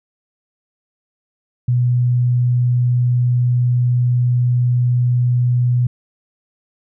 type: tone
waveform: sine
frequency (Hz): 123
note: B2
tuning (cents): -7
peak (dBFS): -12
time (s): 1.68-5.87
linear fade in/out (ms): 5
effects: none